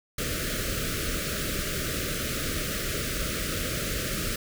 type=band-stop noise; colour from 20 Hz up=pink; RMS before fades=-30 dBFS; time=0.18-4.36 s; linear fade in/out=5 ms; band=640 to 1200 Hz; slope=96 dB/octave; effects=none